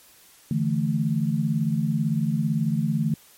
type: chord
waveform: sine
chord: D suspended second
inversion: none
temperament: equal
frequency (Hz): 146.83 / 164.81 / 220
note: D3 / E3 / A3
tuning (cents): 0 / 0 / 0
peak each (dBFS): -25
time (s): 0.51-3.14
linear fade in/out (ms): 2
effects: white hiss -53 dBFS RMS until 3.37 s + MP3 64 kbps